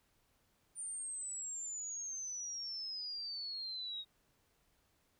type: exponential sweep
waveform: sine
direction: down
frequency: 9200 to 3754 Hz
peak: -40 dBFS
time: 0.75-4.05 s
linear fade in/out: 50 ms
effects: pink hiss -75 dBFS RMS until 5.19 s